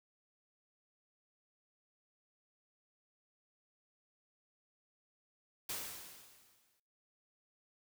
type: noise with exponential decay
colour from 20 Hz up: white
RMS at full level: -39 dBFS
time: 5.69-6.8 s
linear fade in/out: 5 ms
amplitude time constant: 240 ms
effects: noise-tail reverb RT60 0.9 s tail -26 dB re dry